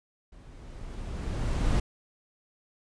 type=noise with level ramp; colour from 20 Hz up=brown; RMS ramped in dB=-50 to -23 dBFS; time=0.32-1.8 s; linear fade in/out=5 ms; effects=resampled to 22050 Hz